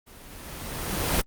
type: noise with level ramp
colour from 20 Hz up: pink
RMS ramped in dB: -49 to -22 dBFS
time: 0.06-1.22 s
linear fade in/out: 20 ms
effects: Opus 24 kbps